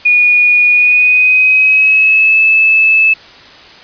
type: tone with pitch glide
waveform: sine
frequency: 2452 to 2613 Hz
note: D#7 to E7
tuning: -26 to -16 cents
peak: -5 dBFS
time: 0.05-3.14 s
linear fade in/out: 10 ms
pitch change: +110 cents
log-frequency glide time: 0.72-2.4 s
effects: white hiss -36 dBFS RMS until 3.83 s + resampled to 11025 Hz